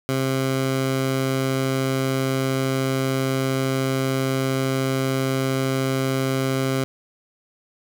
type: tone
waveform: 15% pulse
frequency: 133 Hz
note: C3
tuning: 29 cents sharp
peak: -14 dBFS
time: 0.09-6.84 s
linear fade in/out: 0 ms
effects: none